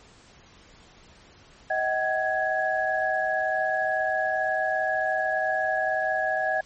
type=tone cluster; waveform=sine; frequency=633 / 755 / 1667 Hz; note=D#5 / F#5 / G#6; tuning=+30 / +35 / +6 cents; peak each=-27 dBFS; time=1.7-6.61 s; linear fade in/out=5 ms; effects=pink hiss -53 dBFS RMS until 6.65 s + MP3 32 kbps